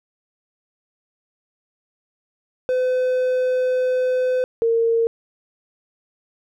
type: tone pair in turn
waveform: triangle / sine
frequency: 508 / 458.9 Hz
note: B4 / A#4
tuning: +49 / -27 cents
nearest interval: major second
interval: 176 cents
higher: first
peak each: -15 dBFS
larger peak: neither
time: 2.69-4.44 / 4.62-5.07 s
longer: first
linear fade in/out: 0 ms
effects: none